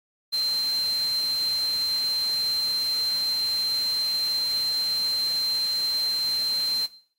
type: tone in noise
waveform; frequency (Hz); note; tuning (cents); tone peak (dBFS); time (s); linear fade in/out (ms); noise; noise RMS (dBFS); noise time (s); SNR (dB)
sine; 4130; C8; -23; -22; 0.32-6.87; 20; white; -39; 0.32-6.87; +14
effects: noise-tail reverb RT60 0.5 s tail -17 dB re dry + AAC 48 kbps